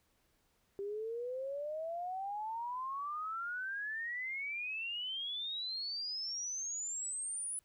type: exponential sweep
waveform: sine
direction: up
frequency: 392.8 to 10080 Hz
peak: -37 dBFS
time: 0.79-7.59 s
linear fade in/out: 0 ms
effects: pink hiss -75 dBFS RMS until 7.64 s